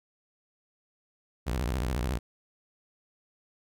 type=tone with vibrato; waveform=sawtooth; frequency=62 Hz; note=B1; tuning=7 cents sharp; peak=-24 dBFS; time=1.46-2.19 s; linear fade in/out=20 ms; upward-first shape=sine; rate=14 Hz; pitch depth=290 cents each way; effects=none